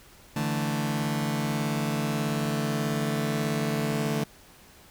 sawtooth chord, D suspended second, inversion none, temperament just, 146.83 / 165.19 / 220.2 Hz, D3 / E3 / A3, 0 / +4 / +2 cents, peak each -25 / -30 / -25 dBFS, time 0.36-4.24 s, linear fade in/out 5 ms, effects pink hiss -53 dBFS RMS until 4.9 s

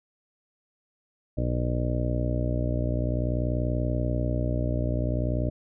harmonic tone, 60.5 Hz, B1, 35 cents flat, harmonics 1 / 2 / 3 / 4 / 5 / 6 / 7 / 8 / 9 / 10, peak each -28 / -28 / -40 / -34 / -34 / -41 / -44 / -41 / -41 / -34 dBFS, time 1.37-5.5 s, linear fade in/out 10 ms, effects none

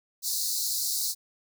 pink high-pass noise, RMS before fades -29 dBFS, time 0.22-1.15 s, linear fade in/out 50 ms, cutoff 4000 Hz, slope 96 dB/octave, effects none

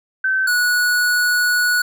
sine / square tone pair in turn, 1539 / 1466.6 Hz, G6 / F#6, -32 / -16 cents, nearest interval minor second, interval 84 cents, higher first, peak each -15 dBFS, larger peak neither, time 0.24-0.47 / 0.47-1.82 s, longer second, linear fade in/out 5 ms, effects none

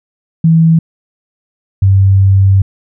sine tone pair in turn, 163.2 / 97.04 Hz, E3 / G2, -17 / -17 cents, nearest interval major sixth, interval 900 cents, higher first, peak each -4 dBFS, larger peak neither, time 0.44-0.79 / 1.82-2.62 s, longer second, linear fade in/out 5 ms, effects none

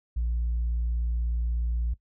sine tone, 58.27 Hz, A#1, in tune, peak -23 dBFS, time 0.16-1.94 s, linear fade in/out 10 ms, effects noise-tail reverb RT60 0.1 s tail -17 dB re dry + tanh soft clip ceiling -22 dBFS

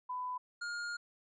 sine / square tone pair in turn, 1000 / 1417.7 Hz, B5 / F6, +21 / +26 cents, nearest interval tritone, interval 605 cents, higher second, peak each -36 / -38 dBFS, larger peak first, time 0.09-0.38 / 0.61-0.97 s, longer second, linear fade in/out 10 ms, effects resampled to 16000 Hz

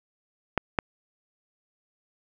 clicks, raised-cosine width 0.5 ms, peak -7 dBFS, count 2, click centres 0.577 / 0.788 s, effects none

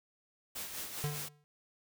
white noise with tremolo, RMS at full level -40 dBFS, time 0.55-1.29 s, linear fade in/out 10 ms, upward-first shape sine, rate 5 Hz, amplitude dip 50%
square tone with exponential decay, 147.6 Hz, D3, 9 cents sharp, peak -31 dBFS, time 1.04-1.44 s, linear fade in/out 0 ms, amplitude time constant 86 ms
effects none

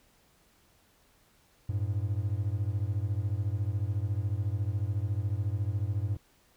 triangle beating tone pair, 96.4 / 110.4 Hz, G2 / A2, -28 / +6 cents, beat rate 14 Hz, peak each -28 / -30 dBFS, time 1.69-6.17 s, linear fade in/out 5 ms, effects pink hiss -65 dBFS RMS until 6.56 s

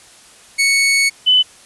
sawtooth / sine tone pair in turn, 2217 / 3010 Hz, C#7 / F#7, 0 / +29 cents, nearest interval perfect fourth, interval 529 cents, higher second, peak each -8 dBFS, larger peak neither, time 0.58-1.1 / 1.26-1.43 s, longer first, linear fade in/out 20 ms, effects white hiss -44 dBFS RMS until 1.65 s + resampled to 24000 Hz

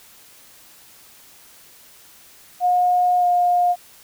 sine tone with pitch glide, 719 to 710.3 Hz, F#5 to F5, -50 to +29 cents, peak -14 dBFS, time 2.6-3.76 s, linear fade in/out 50 ms, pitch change -21 cents, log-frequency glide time 3.19-3.25 s, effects white hiss -48 dBFS RMS until 4.03 s

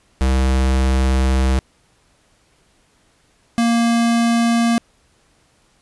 square tone pair in turn, 65.41 / 233.1 Hz, C2 / A#3, 0 / 0 cents, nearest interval octave + minor seventh, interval 2200 cents, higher second, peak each -14 / -14 dBFS, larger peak neither, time 0.21-1.59 / 3.58-4.78 s, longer first, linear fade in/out 0 ms, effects pink hiss -58 dBFS RMS until 5.81 s + resampled to 24000 Hz

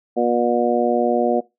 harmonic tone, 120 Hz, B2, 49 cents flat, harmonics 2 / 3 / 4 / 5 / 6, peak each -22 / -22 / -22 / -22 / -22 dBFS, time 0.16-1.41 s, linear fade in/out 20 ms, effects noise-tail reverb RT60 0.2 s tail -20 dB re dry

